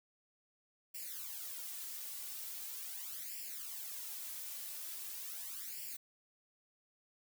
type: noise with flanger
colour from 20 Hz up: blue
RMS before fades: -45 dBFS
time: 0.94-5.97 s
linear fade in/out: 10 ms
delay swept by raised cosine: 0.39 to 3.49 ms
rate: 0.41 Hz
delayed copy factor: +0.9
effects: none